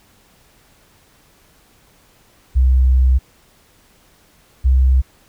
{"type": "tone pair in turn", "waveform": "sine", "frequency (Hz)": [64.3, 64.93], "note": ["C2", "C2"], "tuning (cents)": [-30, -13], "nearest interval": "unison", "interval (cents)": 17, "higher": "second", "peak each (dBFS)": -9, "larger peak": "neither", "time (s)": [[2.55, 3.19], [4.64, 5.02]], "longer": "first", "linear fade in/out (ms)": 20, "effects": ["pink hiss -53 dBFS RMS until 5.28 s"]}